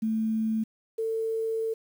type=tone pair in turn; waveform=sine; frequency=220.5 / 447.4 Hz; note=A3 / A4; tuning=+4 / +29 cents; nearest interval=octave; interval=1225 cents; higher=second; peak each=-24 / -26 dBFS; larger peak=first; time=0.02-0.64 / 0.98-1.74 s; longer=second; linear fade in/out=10 ms; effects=9-bit